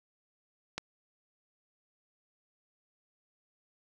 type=click; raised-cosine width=0.2 ms; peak=-17 dBFS; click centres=0.78 s; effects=none